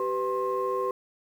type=tone cluster; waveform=sine; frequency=386.4 / 500 / 1061 Hz; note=G4 / B4 / C6; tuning=-25 / +21 / +24 cents; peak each=-29 dBFS; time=0-0.91 s; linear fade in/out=2 ms; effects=tanh soft clip ceiling -18 dBFS + 9-bit